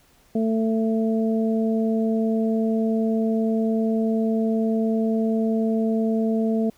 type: harmonic tone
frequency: 222.6 Hz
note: A3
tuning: 20 cents sharp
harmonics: 1 / 2 / 3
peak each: -20 / -26 / -30 dBFS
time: 0.35-6.7 s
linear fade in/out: 5 ms
effects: pink hiss -58 dBFS RMS until 6.77 s